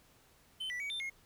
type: tone with pitch steps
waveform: triangle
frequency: 3067 / 1965 / 2261 / 3575 / 2152 Hz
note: G7 / B6 / C#7 / A7 / C7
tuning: -38 / -9 / +34 / +27 / +48 cents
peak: -35 dBFS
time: 0.6-1.1 s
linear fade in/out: 10 ms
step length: 100 ms
effects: pink hiss -65 dBFS RMS until 1.25 s